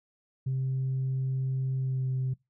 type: tone with pitch glide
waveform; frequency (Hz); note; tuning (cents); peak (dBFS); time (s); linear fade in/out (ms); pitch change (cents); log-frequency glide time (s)
sine; 131.8 to 130.06; C3 to C3; +13 to -10; -25; 0.46-2.34; 10; -23; 1.78-2.08
effects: noise-tail reverb RT60 0.2 s tail -23 dB re dry + tanh soft clip ceiling -24 dBFS